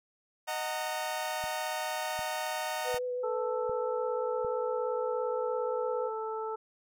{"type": "chord", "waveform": "sawtooth", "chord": "D# minor", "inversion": "none", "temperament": "equal with one note detuned", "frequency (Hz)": [622.3, 740, 915.3], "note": ["D#5", "F#5", "A#5"], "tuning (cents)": [0, 0, -32], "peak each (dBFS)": -33, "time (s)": [0.47, 2.99], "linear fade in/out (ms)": 20}
{"type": "click train", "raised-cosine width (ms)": 5, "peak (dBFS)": -35, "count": 5, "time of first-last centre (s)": [1.44, 4.448], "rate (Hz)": 1.33}
{"type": "tone with vibrato", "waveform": "sine", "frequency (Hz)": 497.3, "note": "B4", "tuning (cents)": 12, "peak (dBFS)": -31, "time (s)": [2.84, 6.11], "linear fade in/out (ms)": 50, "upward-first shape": "sine", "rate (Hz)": 6, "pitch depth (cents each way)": 13}
{"type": "harmonic tone", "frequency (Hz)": 440, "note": "A4", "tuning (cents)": 0, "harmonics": [1, 2, 3], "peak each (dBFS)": [-35, -38, -40], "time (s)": [3.23, 6.56], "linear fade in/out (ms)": 10}
{"effects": []}